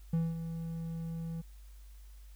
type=tone with ADSR envelope; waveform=triangle; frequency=164.81 Hz; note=E3; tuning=in tune; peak=-24 dBFS; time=0.13-1.42 s; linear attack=6 ms; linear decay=210 ms; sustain=-10 dB; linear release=17 ms; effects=added 50 Hz sine -49 dBFS peak until 2.35 s + white hiss -66 dBFS RMS until 2.35 s